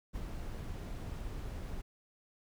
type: noise with ADSR envelope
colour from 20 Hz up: brown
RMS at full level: -39 dBFS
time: 0.13-1.82 s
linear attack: 27 ms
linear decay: 34 ms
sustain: -2 dB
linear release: 14 ms
effects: none